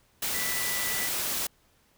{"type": "tone in noise", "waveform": "sine", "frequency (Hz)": 1975.5, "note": "B6", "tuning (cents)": 0, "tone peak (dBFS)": -34, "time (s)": [0.34, 1.08], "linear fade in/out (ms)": 5, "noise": "white", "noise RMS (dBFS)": -30, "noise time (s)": [0.22, 1.47], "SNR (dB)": -7, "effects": ["pink hiss -65 dBFS RMS until 1.97 s"]}